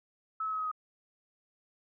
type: tone with pitch steps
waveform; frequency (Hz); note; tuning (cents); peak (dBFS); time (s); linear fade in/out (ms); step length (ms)
sine; 1300 / 1288.8 / 1277.7 / 1266.6 / 1255.7; E6 / E6 / D#6 / D#6 / D#6; -24 / -39 / +46 / +30 / +15; -31; 0.4-0.715; 5; 63
effects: none